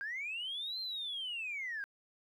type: linear two-way sweep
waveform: sine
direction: up then down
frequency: 1568 to 4186 to 1568 Hz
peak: -36 dBFS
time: 0.01-1.84 s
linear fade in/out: 0 ms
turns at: 0.8 s
effects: tanh soft clip ceiling -33 dBFS + 12-bit